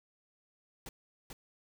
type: noise with echo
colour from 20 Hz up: pink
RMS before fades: -45 dBFS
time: 0.86-0.89 s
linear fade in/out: 2 ms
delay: 440 ms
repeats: 1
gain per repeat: -2 dB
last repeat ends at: 1.33 s
effects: none